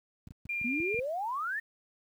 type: clicks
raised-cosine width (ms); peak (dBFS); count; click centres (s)
5; -33; 7; 0.273 / 0.308 / 0.455 / 0.614 / 0.801 / 0.944 / 0.989
type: tone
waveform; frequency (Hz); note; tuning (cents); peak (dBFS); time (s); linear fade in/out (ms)
sine; 2395; D7; +33; -31; 0.49-1; 5
type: exponential sweep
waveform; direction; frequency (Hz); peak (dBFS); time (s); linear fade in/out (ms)
sine; up; 226.2 to 1864.7; -31; 0.64-1.6; 10
effects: high-pass 60 Hz 12 dB/octave + 10-bit